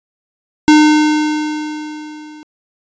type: tone with level ramp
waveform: square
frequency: 304.1 Hz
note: D#4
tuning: 40 cents flat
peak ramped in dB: -4 to -34 dBFS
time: 0.68-2.43 s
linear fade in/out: 0 ms
effects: resampled to 16000 Hz